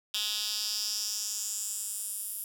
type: tone with high-pass filter sweep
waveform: 10% pulse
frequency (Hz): 210.2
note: G#3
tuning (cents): +21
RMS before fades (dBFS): -34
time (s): 0.14-2.44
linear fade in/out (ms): 2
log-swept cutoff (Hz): 3600 to 11000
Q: 3.2
effects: none